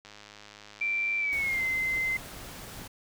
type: click train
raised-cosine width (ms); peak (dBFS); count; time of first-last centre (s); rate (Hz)
0.2; -30; 169; 0.05-1.665; 104
type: tone with pitch glide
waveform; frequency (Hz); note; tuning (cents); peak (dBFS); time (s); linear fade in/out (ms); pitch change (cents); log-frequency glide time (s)
sine; 2349 to 2069; D7 to C7; 0 to -20; -26; 0.81-2.17; 5; -220; 1.19-1.62
type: noise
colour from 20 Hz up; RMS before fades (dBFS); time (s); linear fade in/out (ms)
pink; -43; 1.32-2.88; 10
effects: none